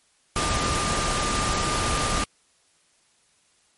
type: tone in noise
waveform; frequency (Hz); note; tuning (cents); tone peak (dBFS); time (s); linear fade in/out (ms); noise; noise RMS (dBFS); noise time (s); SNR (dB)
sine; 1200; D6; +37; -28; 0.36-2.24; 2; pink; -25; 0.36-2.24; -6
effects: white hiss -63 dBFS RMS until 3.77 s + MP3 48 kbps